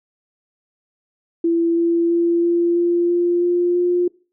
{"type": "tone with pitch steps", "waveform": "sine", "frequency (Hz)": [335.7, 338.2, 340.8, 343.3, 345.9, 348.5, 351.2, 353.8], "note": ["E4", "E4", "F4", "F4", "F4", "F4", "F4", "F4"], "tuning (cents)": [32, 44, -42, -30, -17, -4, 10, 23], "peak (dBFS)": -14, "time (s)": [1.44, 4.08], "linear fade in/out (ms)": 5, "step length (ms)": 330, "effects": ["noise-tail reverb RT60 0.4 s tail -24 dB re dry"]}